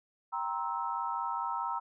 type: chord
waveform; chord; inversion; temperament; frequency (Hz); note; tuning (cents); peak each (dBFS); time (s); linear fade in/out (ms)
sine; C dominant seventh; second; just; 784.9 / 941.9 / 1046.5 / 1308.1; G5 / Bb5 / C6 / E6; +2 / +18 / 0 / -14; -40 / -34 / -40 / -37; 0.32-1.8; 20
effects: none